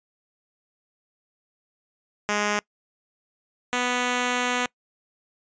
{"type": "tone pair in turn", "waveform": "5% pulse", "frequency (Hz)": [207.7, 247.1], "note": ["G#3", "B3"], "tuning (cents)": [0, 1], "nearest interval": "minor third", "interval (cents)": 301, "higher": "second", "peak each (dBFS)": -11, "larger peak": "neither", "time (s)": [[2.29, 2.59], [3.73, 4.66]], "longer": "second", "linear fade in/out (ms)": 0, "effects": ["noise-tail reverb RT60 0.1 s tail -24 dB re dry", "resampled to 16000 Hz"]}